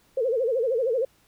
sine tone with vibrato, 488 Hz, B4, 21 cents flat, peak -21 dBFS, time 0.17-1.05 s, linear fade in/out 5 ms, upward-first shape sine, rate 13 Hz, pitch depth 180 cents each way, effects pink hiss -62 dBFS RMS until 1.27 s

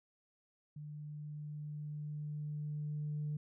sine tone with level ramp, 149.4 Hz, D3, 30 cents sharp, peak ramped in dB -44 to -34 dBFS, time 0.76-3.37 s, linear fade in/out 5 ms, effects tanh soft clip ceiling -32 dBFS

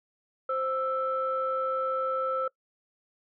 sine tone pair together, 524 / 1322.1 Hz, C5 / E6, +2 / +5 cents, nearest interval octave + major third, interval 1603 cents, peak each -29 / -28 dBFS, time 0.49-2.48 s, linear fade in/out 5 ms, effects noise-tail reverb RT60 0.1 s tail -23 dB re dry + tanh soft clip ceiling -18 dBFS

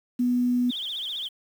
sine tone, 246 Hz, B3, 7 cents flat, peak -20 dBFS, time 0.19-0.71 s, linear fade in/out 10 ms
sine tone with vibrato, 3372 Hz, G#7, 26 cents sharp, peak -29 dBFS, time 0.69-1.29 s, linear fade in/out 20 ms, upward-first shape triangle, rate 15 Hz, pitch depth 200 cents each way
effects 8-bit

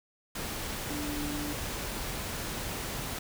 sine tone in noise, 294.1 Hz, D4, 3 cents sharp, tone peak -35 dBFS, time 0.9-1.53 s, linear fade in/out 5 ms, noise pink, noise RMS -36 dBFS, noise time 0.35-3.19 s, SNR -2 dB, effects none

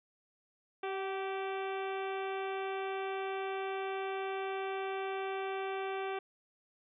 harmonic tone with a mistuned harmonic, 387.8 Hz, G4, 19 cents flat, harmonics 1 / 2 / 3 / 4 / 5 / 6 / 7 / 8 / 9, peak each -37 / -40 / -45 / -47 / -52 / -48 / -51 / -56 / -56 dBFS, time 0.83-6.19 s, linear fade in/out 5 ms, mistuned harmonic 2, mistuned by -26 cents, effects none

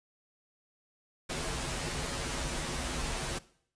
pink noise with comb filter, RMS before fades -35 dBFS, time 1.29-3.39 s, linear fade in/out 10 ms, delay 10 ms, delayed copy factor -0.8, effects noise-tail reverb RT60 0.6 s tail -19 dB re dry + resampled to 22050 Hz

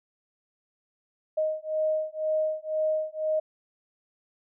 sine beating tone pair, 622.3 / 624.3 Hz, D#5 / D#5, 0 / +6 cents, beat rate 2 Hz, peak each -28 dBFS, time 1.37-3.4 s, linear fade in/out 10 ms, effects none

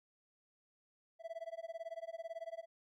triangle tone with tremolo, 662 Hz, E5, 7 cents sharp, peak -37 dBFS, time 1.19-2.66 s, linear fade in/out 50 ms, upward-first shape sine, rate 18 Hz, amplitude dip 100%, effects MP3 64 kbps

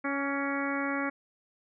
harmonic tone with a mistuned harmonic, 278.5 Hz, C#4, 8 cents sharp, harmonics 1 / 2 / 3 / 4 / 5 / 6 / 7 / 8, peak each -32 / -37 / -40 / -38 / -37 / -39 / -39 / -39 dBFS, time 0.04-1.1 s, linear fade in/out 10 ms, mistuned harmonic 4, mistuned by +22 cents, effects none

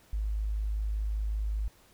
sine tone, 52.6 Hz, G#1, 23 cents sharp, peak -28 dBFS, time 0.13-1.68 s, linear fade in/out 0 ms, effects pink hiss -61 dBFS RMS until 1.93 s

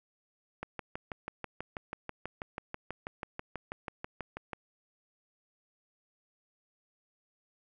click train, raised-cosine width 0.5 ms, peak -22 dBFS, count 25, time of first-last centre 0.63-4.532 s, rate 6.15 Hz, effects none

